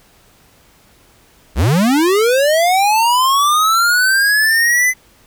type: linear sweep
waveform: square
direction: up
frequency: 49 to 2037 Hz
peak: -11 dBFS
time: 1.55-4.94 s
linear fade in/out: 50 ms
effects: pink hiss -50 dBFS RMS until 5.26 s